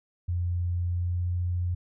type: tone with pitch glide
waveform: sine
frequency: 87.8 to 88.62 Hz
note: F2 to F2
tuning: +10 to +26 cents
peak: -25 dBFS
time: 0.28-1.75 s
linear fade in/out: 10 ms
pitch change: +16 cents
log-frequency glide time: 0.86-1.3 s
effects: none